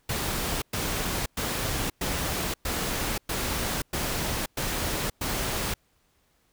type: noise bursts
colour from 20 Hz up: pink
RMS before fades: -29 dBFS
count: 9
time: 0.09-5.74 s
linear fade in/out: 5 ms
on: 530 ms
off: 110 ms
effects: pink hiss -68 dBFS RMS until 6.52 s